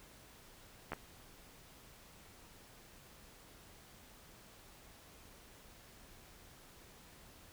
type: clicks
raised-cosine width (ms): 0.5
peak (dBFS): -24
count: 2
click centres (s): 0.92 / 0.933
effects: pink hiss -59 dBFS RMS until 7.52 s